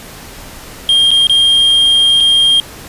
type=tone with dropouts; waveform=triangle; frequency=3214 Hz; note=G7; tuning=43 cents sharp; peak=-5 dBFS; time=0.89-2.6 s; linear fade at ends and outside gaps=1 ms; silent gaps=1.107-1.114 / 1.27-1.296 / 2.203-2.206 s; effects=pink hiss -32 dBFS RMS until 2.88 s + resampled to 32000 Hz